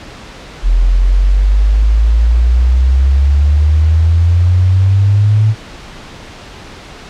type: exponential sweep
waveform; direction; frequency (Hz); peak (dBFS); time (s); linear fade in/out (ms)
sine; up; 41.2 to 110; -6; 0.62-5.55; 50
effects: pink hiss -32 dBFS RMS until 7.09 s + low-pass 5000 Hz 12 dB/octave